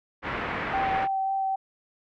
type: low-pass noise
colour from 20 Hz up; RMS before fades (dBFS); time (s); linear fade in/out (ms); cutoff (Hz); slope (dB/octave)
white; -31; 0.22-1.08; 50; 2100; 24
type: tone with vibrato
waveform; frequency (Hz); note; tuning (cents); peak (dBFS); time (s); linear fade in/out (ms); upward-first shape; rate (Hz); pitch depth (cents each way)
sine; 774; G5; -22; -24; 0.73-1.56; 10; sine; 3.7; 10
effects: none